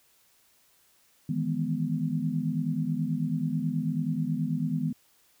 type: chord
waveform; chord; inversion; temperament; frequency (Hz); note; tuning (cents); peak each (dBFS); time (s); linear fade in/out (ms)
sine; E major seventh; third; equal; 155.56 / 164.81 / 207.7 / 246.9; D#3 / E3 / G#3 / B3; 0 / 0 / 0 / 0; -31 / -31 / -34 / -31; 1.29-4.93; 5
effects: white hiss -64 dBFS RMS until 5.4 s